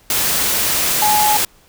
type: tone in noise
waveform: sine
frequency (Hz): 844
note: G#5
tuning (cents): +28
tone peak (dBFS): -13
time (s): 1.02-1.37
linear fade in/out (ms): 2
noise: white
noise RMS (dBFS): -17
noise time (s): 0.1-1.45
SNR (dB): +1
effects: pink hiss -51 dBFS RMS until 1.68 s